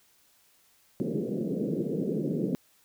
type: band-pass noise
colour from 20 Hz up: pink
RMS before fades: -30 dBFS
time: 1-2.55 s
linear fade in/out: 0 ms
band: 150 to 490 Hz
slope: 48 dB/octave
effects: white hiss -64 dBFS RMS until 2.84 s